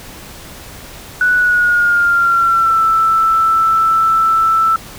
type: tone with pitch glide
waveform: sine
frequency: 1478 to 1324.4 Hz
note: F#6 to E6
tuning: -2 to +8 cents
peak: -9 dBFS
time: 1.21-4.76 s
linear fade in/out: 2 ms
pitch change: -190 cents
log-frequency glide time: 1.35-2.83 s
effects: pink hiss -34 dBFS RMS until 4.98 s